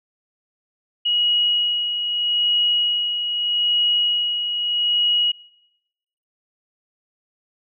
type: tone with tremolo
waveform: sine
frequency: 2902 Hz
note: F#7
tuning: 34 cents flat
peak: -15 dBFS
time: 1.05-5.32 s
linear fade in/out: 10 ms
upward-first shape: sine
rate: 0.8 Hz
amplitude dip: 50%
effects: noise-tail reverb RT60 1.0 s tail -25 dB re dry